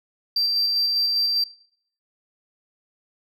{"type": "tone with tremolo", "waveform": "sine", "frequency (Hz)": 4699, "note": "D8", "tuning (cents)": 0, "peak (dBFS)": -16, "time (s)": [0.36, 1.44], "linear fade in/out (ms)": 5, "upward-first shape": "square", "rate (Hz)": 5, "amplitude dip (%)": 30, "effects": ["noise-tail reverb RT60 0.6 s tail -21 dB re dry", "tanh soft clip ceiling -17 dBFS"]}